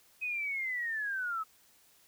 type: linear sweep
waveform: sine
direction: down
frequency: 2536 to 1270 Hz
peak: -32 dBFS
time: 0.21-1.44 s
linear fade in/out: 20 ms
effects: white hiss -64 dBFS RMS until 2.07 s